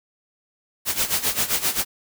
white noise with tremolo, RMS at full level -20 dBFS, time 0.85-1.85 s, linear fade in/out 50 ms, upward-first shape sine, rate 7.6 Hz, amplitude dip 80%, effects none

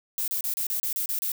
violet noise bursts, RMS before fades -28 dBFS, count 9, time 0.18-1.318 s, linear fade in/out 0 ms, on 98 ms, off 32 ms, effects none

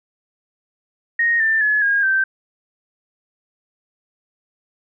sine tone with pitch steps, 1864.7 / 1782.6 / 1704 / 1629 / 1557.2 Hz, A#6 / A6 / G#6 / G#6 / G6, 0 / +22 / +44 / -34 / -12 cents, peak -14 dBFS, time 1.19-2.24 s, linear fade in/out 5 ms, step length 210 ms, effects none

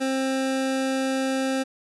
25% pulse tone, 265.2 Hz, C4, 23 cents sharp, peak -19 dBFS, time 0-1.64 s, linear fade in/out 20 ms, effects resampled to 24000 Hz + 9-bit

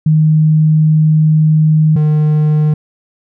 sine / triangle tone pair in turn, 155.56 / 152.18 Hz, D#3 / D#3, 0 / -38 cents, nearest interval unison, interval 38 cents, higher first, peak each -6 dBFS, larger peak neither, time 0.06-1.96 / 1.96-2.74 s, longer first, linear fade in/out 5 ms, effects none

